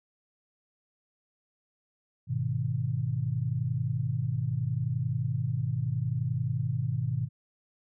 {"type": "chord", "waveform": "sine", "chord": "G# minor", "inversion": "none", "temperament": "just", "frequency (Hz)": [103.83, 124.59, 155.74], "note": ["G#2", "B2", "D#3"], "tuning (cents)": [0, 16, 2], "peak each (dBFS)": [-33, -29, -33], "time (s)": [2.27, 7.29], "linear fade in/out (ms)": 50, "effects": []}